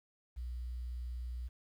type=tone with quantisation; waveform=sine; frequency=60.9 Hz; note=B1; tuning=24 cents flat; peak=-38 dBFS; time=0.36-1.49 s; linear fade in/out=20 ms; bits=11; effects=none